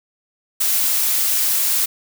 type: noise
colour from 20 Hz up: blue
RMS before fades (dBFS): -18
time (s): 0.6-1.86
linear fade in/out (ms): 10
effects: none